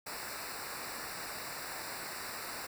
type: noise with comb filter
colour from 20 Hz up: pink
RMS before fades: -42 dBFS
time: 0.06-2.67 s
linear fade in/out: 10 ms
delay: 0.31 ms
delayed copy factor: -0.9
effects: none